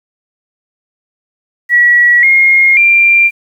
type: tone with pitch steps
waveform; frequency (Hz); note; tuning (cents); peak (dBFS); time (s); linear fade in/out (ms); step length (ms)
sine; 1930 / 2141 / 2376; B6 / C7 / D7; -40 / +39 / +20; -4; 1.69-3.31; 50; 540
effects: 7-bit